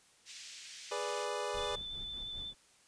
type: band-pass noise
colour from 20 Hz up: white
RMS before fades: -50 dBFS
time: 0.25-1.28 s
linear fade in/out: 50 ms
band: 2000 to 7000 Hz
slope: 24 dB/octave
type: chord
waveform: 25% pulse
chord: G# diminished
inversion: none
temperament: equal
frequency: 415.3 / 493.9 / 587.3 Hz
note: G#4 / B4 / D5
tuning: 0 / 0 / 0 cents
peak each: -36 dBFS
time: 0.91-1.76 s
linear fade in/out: 10 ms
type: noise with tremolo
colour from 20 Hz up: brown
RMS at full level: -48 dBFS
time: 1.53-2.55 s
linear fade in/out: 20 ms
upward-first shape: sine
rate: 4.9 Hz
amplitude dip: 60%
type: tone with vibrato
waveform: sine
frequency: 3520 Hz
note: A7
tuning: in tune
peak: -40 dBFS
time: 1.54-2.54 s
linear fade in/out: 50 ms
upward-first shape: square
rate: 11 Hz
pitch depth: 12 cents each way
effects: white hiss -65 dBFS RMS until 2.87 s + resampled to 22050 Hz